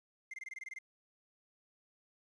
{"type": "tone bursts", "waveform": "triangle", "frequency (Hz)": 2093, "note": "C7", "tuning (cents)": 0, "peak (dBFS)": -40, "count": 10, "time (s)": [0.31, 0.788], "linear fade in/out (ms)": 5, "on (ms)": 28, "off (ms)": 22, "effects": ["resampled to 24000 Hz", "11-bit"]}